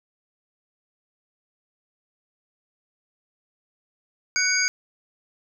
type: tone cluster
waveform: sine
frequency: 1492 / 2241 / 4811 / 6510 Hz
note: F#6 / C#7 / D8 / G#8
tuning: +14 / +18 / +41 / -36 cents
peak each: -25 dBFS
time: 4.36-4.68 s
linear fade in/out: 0 ms
effects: none